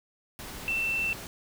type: tone in noise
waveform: sine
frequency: 2679 Hz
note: E7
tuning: 27 cents sharp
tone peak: -26 dBFS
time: 0.68-1.13 s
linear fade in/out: 0 ms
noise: pink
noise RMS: -41 dBFS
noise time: 0.39-1.27 s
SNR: +12 dB
effects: none